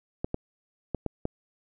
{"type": "clicks", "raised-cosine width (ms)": 2, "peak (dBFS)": -15, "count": 5, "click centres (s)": [0.245, 0.344, 0.947, 1.063, 1.254], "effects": []}